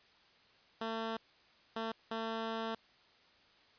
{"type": "tone bursts at uneven times", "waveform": "10% pulse", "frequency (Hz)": 225, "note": "A3", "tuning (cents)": 39, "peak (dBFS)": -28, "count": 3, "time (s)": [[0.81, 1.17], [1.76, 1.92], [2.11, 2.75]], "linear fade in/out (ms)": 5, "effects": ["white hiss -65 dBFS RMS until 3.78 s", "resampled to 11025 Hz"]}